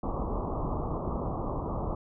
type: low-pass noise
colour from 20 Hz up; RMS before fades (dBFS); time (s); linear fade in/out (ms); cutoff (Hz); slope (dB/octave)
pink; -32; 0.03-1.95; 5; 1200; 96
effects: none